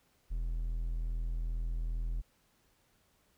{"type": "tone", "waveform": "triangle", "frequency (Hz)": 41.2, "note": "E1", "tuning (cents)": 0, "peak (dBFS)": -30, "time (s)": [0.3, 2.22], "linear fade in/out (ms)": 20, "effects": ["pink hiss -71 dBFS RMS until 3.37 s"]}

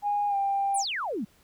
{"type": "tone with pitch glide", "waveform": "sine", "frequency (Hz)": [821, 792.6], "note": ["G#5", "G5"], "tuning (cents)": [-20, 19], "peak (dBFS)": -23, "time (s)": [0.02, 0.85], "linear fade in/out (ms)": 50, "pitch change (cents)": -61, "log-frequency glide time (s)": [0.28, 0.36]}
{"type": "exponential sweep", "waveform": "sine", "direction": "down", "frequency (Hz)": [11175, 183.7], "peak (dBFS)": -28, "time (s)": [0.74, 1.25], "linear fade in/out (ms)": 10}
{"effects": ["tanh soft clip ceiling -17 dBFS", "pink hiss -62 dBFS RMS until 1.43 s"]}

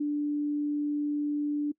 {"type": "tone", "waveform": "sine", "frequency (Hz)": 293.7, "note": "D4", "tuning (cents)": 0, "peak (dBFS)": -26, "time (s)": [0, 1.72], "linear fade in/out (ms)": 10, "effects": ["noise-tail reverb RT60 0.1 s tail -23 dB re dry"]}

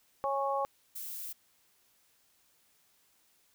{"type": "harmonic tone", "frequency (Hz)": 275.7, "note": "C#4", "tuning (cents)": -9, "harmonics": [2, 3, 4], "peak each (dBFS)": [-33, -33, -34], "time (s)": [0.24, 0.65], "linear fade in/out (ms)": 0}
{"type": "noise", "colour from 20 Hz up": "violet", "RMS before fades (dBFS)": -41, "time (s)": [0.95, 1.33], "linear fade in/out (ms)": 10}
{"effects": ["white hiss -69 dBFS RMS until 3.54 s"]}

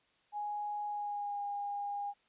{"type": "tone with pitch glide", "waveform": "sine", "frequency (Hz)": [830.6, 812.6], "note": ["G#5", "G#5"], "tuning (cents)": [0, -38], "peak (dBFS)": -35, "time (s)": [0.32, 2.14], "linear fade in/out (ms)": 50, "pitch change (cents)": -38, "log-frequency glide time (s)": [0.87, 1.42], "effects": ["white hiss -71 dBFS RMS until 2.28 s", "resampled to 8000 Hz"]}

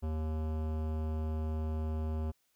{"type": "tone with hard clipping", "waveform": "sine", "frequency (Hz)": 78.3, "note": "D#2", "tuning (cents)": 11, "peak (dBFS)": -34, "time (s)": [0.02, 2.32], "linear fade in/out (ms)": 20, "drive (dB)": 18, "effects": ["white hiss -75 dBFS RMS until 2.55 s"]}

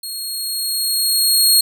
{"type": "tone with level ramp", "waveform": "20% pulse", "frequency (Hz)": 4283, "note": "C8", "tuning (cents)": 40, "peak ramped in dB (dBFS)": [-20, -3], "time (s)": [0.03, 1.61], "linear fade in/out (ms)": 5, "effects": []}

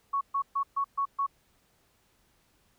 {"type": "tone bursts", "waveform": "sine", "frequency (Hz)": 1111, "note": "C#6", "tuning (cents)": 4, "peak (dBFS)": -25, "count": 6, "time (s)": [0.13, 1.266], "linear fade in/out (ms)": 10, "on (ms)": 81, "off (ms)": 130, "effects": ["pink hiss -68 dBFS RMS until 2.78 s"]}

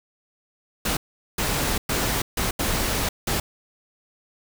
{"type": "noise bursts at uneven times", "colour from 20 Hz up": "pink", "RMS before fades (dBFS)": -24, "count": 6, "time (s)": [[0.85, 0.97], [1.38, 1.78], [1.89, 2.22], [2.37, 2.51], [2.59, 3.09], [3.27, 3.4]], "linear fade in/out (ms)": 5, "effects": []}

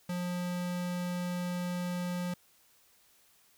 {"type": "tone", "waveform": "square", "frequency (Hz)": 177.8, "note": "F3", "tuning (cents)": 31, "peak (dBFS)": -33, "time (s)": [0.09, 2.34], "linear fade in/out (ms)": 5, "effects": ["white hiss -65 dBFS RMS until 3.57 s"]}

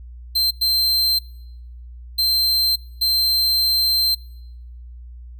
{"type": "tone bursts at uneven times", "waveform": "45% pulse", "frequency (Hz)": 4125, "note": "C8", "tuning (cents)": -25, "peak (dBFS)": -15, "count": 4, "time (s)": [[0.35, 0.51], [0.61, 1.19], [2.18, 2.76], [3.01, 4.15]], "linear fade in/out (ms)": 10, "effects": ["noise-tail reverb RT60 0.9 s tail -25 dB re dry", "added 60 Hz sine -35 dBFS peak until 5.39 s"]}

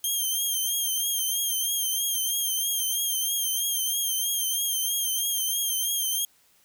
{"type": "tone with vibrato", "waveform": "5% pulse", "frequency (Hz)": 3180, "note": "G7", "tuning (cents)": 24, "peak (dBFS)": -17, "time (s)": [0.04, 6.25], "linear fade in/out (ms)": 2, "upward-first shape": "triangle", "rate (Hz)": 3.1, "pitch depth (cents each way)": 62, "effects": ["white hiss -62 dBFS RMS until 6.64 s"]}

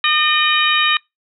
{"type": "harmonic tone with a mistuned harmonic", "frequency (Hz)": 608, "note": "D#5", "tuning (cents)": -40, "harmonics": [2, 3, 4, 5, 6], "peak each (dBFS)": [-19, -19, -19, -19, -19], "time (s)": [0.04, 0.97], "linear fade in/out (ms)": 2, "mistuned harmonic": 6, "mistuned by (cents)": 54, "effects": ["noise-tail reverb RT60 0.2 s tail -26 dB re dry"]}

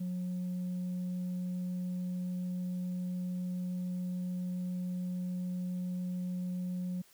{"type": "tone", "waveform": "sine", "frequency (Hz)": 180.7, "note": "F#3", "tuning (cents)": -41, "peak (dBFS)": -31, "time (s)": [0, 7.02], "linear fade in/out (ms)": 10, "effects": ["tanh soft clip ceiling -32 dBFS", "white hiss -63 dBFS RMS until 7.13 s"]}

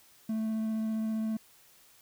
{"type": "tone with vibrato", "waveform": "triangle", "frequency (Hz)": 220, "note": "A3", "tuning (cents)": 0, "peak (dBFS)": -27, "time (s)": [0.29, 1.37], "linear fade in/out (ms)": 5, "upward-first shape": "triangle", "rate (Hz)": 15, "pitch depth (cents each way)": 11, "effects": ["white hiss -60 dBFS RMS until 2.01 s"]}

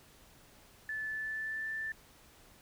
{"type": "tone with pitch glide", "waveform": "sine", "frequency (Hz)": [1743, 1768.4], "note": ["A6", "A6"], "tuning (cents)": [-17, 8], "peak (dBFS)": -35, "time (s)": [0.89, 1.92], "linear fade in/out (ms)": 2, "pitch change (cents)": 25, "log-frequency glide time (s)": [1.08, 1.71], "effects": ["pink hiss -60 dBFS RMS until 2.61 s"]}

